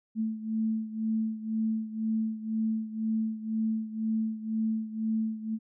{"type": "beating tone pair", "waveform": "sine", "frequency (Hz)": [220, 222], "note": ["A3", "A3"], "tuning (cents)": [0, 16], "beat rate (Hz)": 2, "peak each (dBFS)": [-29, -33], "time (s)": [0.15, 5.59], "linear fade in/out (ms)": 50, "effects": []}